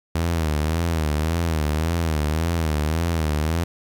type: tone with vibrato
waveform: sawtooth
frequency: 79.7 Hz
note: D#2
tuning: 42 cents sharp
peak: -16 dBFS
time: 0.15-3.64 s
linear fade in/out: 5 ms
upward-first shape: sine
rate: 1.8 Hz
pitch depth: 110 cents each way
effects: 9-bit